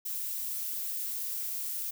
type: noise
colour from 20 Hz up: violet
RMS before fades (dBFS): -35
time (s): 0.05-1.91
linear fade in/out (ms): 10
effects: none